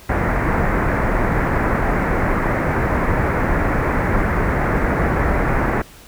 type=low-pass noise; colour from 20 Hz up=pink; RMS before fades=-18 dBFS; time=0.09-5.82 s; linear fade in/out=5 ms; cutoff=2100 Hz; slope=48 dB/octave; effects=pink hiss -43 dBFS RMS until 6.07 s